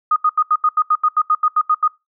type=tone bursts; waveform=sine; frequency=1240 Hz; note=D#6; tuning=6 cents flat; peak=-11 dBFS; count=14; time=0.11-1.878 s; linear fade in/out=5 ms; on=52 ms; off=80 ms; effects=noise-tail reverb RT60 0.2 s tail -21 dB re dry